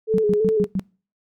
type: tone with vibrato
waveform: sine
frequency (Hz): 428.5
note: A4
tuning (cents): -46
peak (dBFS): -16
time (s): 0.07-0.67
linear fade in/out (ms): 50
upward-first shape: square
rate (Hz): 3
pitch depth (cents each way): 43
type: tone bursts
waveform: sine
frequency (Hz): 190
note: F#3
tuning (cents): +46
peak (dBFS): -19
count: 5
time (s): 0.14-0.795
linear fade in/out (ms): 0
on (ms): 43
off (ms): 110
effects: noise-tail reverb RT60 0.4 s tail -25 dB re dry